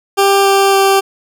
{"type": "tone with pitch steps", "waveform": "20% pulse", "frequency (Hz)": [395, 392.7, 390.5], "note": ["G4", "G4", "G4"], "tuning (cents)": [13, 3, -7], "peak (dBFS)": -3, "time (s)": [0.17, 1.01], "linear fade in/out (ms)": 20, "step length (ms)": 280, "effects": []}